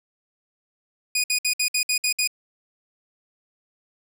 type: tone bursts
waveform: 15% pulse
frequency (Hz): 2470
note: D#7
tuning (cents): -13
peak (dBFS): -13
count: 8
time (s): 1.15-2.275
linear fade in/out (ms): 5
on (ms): 89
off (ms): 59
effects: none